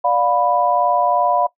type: chord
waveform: sine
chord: B diminished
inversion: first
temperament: equal with one note detuned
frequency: 587.3 / 710.3 / 987.8 Hz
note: D5 / F5 / B5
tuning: 0 / +29 / 0 cents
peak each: -20 / -17 / -18 dBFS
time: 0.04-1.47 s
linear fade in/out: 10 ms
effects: noise-tail reverb RT60 0.1 s tail -19 dB re dry